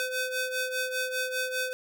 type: ring-modulated tone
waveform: sawtooth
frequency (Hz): 1017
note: C6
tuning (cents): -50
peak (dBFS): -22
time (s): 0-1.73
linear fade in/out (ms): 0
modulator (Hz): 506
effects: none